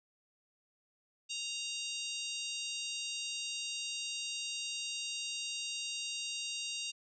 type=harmonic tone with a mistuned harmonic; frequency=930 Hz; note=A#5; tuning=4 cents flat; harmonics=3 / 4 / 5 / 6 / 7 / 8 / 9; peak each=-41 / -43 / -45 / -47 / -48 / -49 / -50 dBFS; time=1.29-6.92 s; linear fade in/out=20 ms; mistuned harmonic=6; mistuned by=+47 cents; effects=none